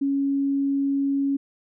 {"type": "tone", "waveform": "sine", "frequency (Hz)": 277.2, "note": "C#4", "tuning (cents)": 0, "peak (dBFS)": -20, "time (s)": [0.01, 1.37], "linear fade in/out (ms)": 10, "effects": []}